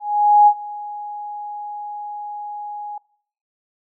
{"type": "tone with ADSR envelope", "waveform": "sine", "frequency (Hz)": 830.6, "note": "G#5", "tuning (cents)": 0, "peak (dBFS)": -6, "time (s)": [0, 2.98], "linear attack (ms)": 470, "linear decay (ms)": 66, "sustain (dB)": -21, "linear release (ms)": 4, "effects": ["noise-tail reverb RT60 0.6 s tail -24 dB re dry"]}